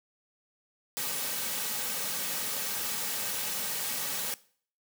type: noise with comb filter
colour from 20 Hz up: white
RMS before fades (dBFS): -33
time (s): 0.97-4.34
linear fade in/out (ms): 0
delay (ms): 2.9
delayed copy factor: -0.5
effects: noise-tail reverb RT60 0.5 s tail -20 dB re dry + high-pass 150 Hz 12 dB/octave